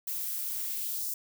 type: noise with high-pass filter sweep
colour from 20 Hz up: violet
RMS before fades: -34 dBFS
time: 0.07-1.14 s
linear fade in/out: 5 ms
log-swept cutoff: 290 to 6400 Hz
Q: 1.5
effects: none